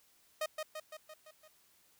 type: tone with echo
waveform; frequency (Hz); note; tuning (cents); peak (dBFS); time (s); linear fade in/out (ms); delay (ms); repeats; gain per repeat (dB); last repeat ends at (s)
sawtooth; 621; D#5; -3; -29; 0.41-0.46; 5; 170; 6; -4; 1.48
effects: white hiss -68 dBFS RMS until 1.99 s